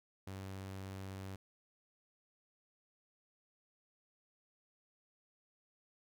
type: tone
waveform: sawtooth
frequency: 96.1 Hz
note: G2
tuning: 34 cents flat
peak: -40 dBFS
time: 0.27-1.36 s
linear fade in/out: 5 ms
effects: none